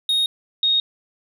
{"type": "tone pair in turn", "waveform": ["triangle", "sine"], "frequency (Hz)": [3729, 3729], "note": ["A#7", "A#7"], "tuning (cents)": [0, 0], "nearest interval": "unison", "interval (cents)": 0, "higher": "neither", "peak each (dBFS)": -15, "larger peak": "neither", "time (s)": [[0.09, 0.26], [0.63, 0.8]], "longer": "neither", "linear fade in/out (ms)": 2, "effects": []}